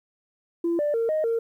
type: tone with pitch steps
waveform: sine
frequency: 338.9 / 589 / 458.6 / 622 / 459.3 Hz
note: E4 / D5 / A#4 / D#5 / A#4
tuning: +48 / +5 / -28 / -1 / -26 cents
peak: -20 dBFS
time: 0.64-1.39 s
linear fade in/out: 5 ms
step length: 150 ms
effects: tanh soft clip ceiling -18 dBFS + 10-bit